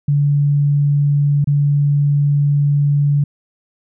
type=tone with dropouts; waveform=sine; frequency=144 Hz; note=D3; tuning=34 cents flat; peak=-11 dBFS; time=0.08-3.24 s; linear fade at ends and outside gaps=5 ms; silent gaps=1.444-1.472 s; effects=none